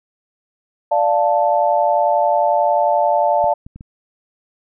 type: chord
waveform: sine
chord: D minor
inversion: none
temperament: equal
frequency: 587.3 / 698.5 / 880 Hz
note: D5 / F5 / A5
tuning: 0 / 0 / 0 cents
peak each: -17 dBFS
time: 0.91-3.54 s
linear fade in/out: 10 ms
type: clicks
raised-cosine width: 5 ms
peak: -23 dBFS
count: 4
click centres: 3.442 / 3.665 / 3.76 / 3.809 s
effects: none